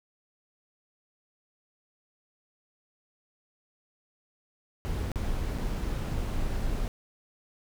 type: noise with dropouts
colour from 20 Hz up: brown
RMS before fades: -30 dBFS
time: 4.85-6.88 s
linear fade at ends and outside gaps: 0 ms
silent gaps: 5.117-5.158 / 5.581-5.585 s
effects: none